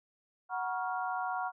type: chord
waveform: sine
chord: Gb major seventh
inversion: none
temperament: equal with one note detuned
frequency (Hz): 740 / 954.7 / 1108.7 / 1396.9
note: Gb5 / Bb5 / Db6 / F6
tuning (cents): 0 / +41 / 0 / 0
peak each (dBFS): -35 / -38 / -40 / -39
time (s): 0.49-1.52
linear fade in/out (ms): 50
effects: none